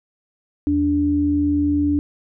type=tone pair together; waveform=sine; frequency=81.4 / 291.3 Hz; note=E2 / D4; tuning=-21 / -14 cents; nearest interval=octave + minor seventh; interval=2207 cents; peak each=-24 / -16 dBFS; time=0.67-1.99 s; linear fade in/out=0 ms; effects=none